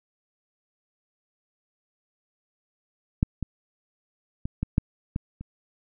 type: clicks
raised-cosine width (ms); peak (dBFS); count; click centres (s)
5; -7 / -16 / -17 / -13 / -7 / -15 / -25; 7; 3.229 / 3.427 / 4.455 / 4.63 / 4.781 / 5.161 / 5.41
effects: none